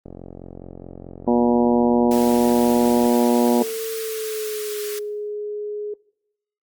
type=click train; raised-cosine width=2 ms; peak=-23 dBFS; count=135; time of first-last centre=0.06-3.058 s; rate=44.7 Hz
type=harmonic tone; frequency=120 Hz; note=B2; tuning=49 cents flat; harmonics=2 / 3 / 4 / 5 / 6 / 7 / 8; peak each=-17 / -21 / -23 / -25 / -27 / -28 / -29 dBFS; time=1.27-3.63 s; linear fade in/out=10 ms
type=high-pass noise; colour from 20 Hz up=white; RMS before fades=-33 dBFS; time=2.11-4.99 s; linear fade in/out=2 ms; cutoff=1100 Hz; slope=96 dB/octave
type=tone with pitch glide; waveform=sine; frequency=447.4 to 417.4 Hz; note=A4 to G#4; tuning=+29 to +9 cents; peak=-25 dBFS; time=3.6-5.94 s; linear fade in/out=5 ms; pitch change=-120 cents; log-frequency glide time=3.92-4.8 s
effects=noise-tail reverb RT60 0.8 s tail -23 dB re dry + Opus 32 kbps